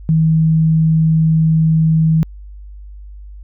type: tone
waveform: sine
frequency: 160 Hz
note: D#3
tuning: 49 cents sharp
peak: -9 dBFS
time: 0.09-2.23 s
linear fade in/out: 0 ms
effects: added 50 Hz sine -31 dBFS peak until 3.43 s